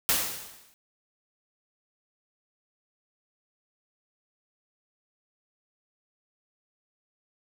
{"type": "noise with exponential decay", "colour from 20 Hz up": "white", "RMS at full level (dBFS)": -22, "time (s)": [0.09, 0.74], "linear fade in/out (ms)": 0, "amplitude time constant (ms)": 140, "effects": []}